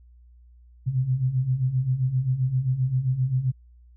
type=beating tone pair; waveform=sine; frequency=124.2 / 131.8 Hz; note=B2 / C3; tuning=+10 / +13 cents; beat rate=7.6 Hz; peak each=-27 / -22 dBFS; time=0.86-3.52 s; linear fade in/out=20 ms; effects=added 60 Hz sine -49 dBFS peak until 3.96 s